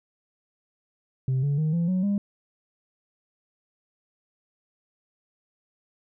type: tone with pitch steps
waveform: sine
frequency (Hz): 130.81 / 142.65 / 155.56 / 169.64 / 184.99 / 201.7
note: C3 / C#3 / D#3 / E3 / F#3 / G3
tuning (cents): 0 / +50 / 0 / +50 / 0 / +50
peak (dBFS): -19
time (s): 1.28-2.18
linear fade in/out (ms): 2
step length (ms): 150
effects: tanh soft clip ceiling -20 dBFS